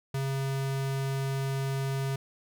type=tone; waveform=square; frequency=135.7 Hz; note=C#3; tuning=36 cents flat; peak=-29 dBFS; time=0.14-2.16 s; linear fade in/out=5 ms; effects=none